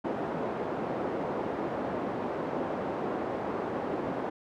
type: band-pass noise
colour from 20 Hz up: pink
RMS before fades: -33 dBFS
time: 0.04-4.3 s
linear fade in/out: 10 ms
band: 280 to 790 Hz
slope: 12 dB/octave
effects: none